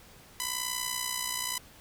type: tone with amplitude modulation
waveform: 5% pulse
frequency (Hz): 1000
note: B5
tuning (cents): +21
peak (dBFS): -16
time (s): 0.4-1.58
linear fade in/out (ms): 0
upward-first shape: sine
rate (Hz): 60.8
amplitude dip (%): 65
effects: pink hiss -54 dBFS RMS until 1.8 s